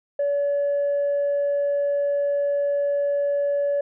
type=tone; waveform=sine; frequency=570 Hz; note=C#5; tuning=48 cents sharp; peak=-18 dBFS; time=0.19-3.81 s; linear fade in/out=5 ms; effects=tanh soft clip ceiling -17 dBFS